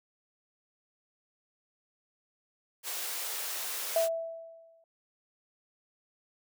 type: high-pass noise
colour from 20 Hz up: white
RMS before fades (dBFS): -36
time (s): 2.83-4.09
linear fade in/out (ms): 50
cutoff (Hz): 420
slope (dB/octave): 24
type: tone with exponential decay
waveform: sine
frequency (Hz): 659.3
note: E5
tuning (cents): 0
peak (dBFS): -22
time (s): 3.96-4.84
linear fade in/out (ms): 2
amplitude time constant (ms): 190
effects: none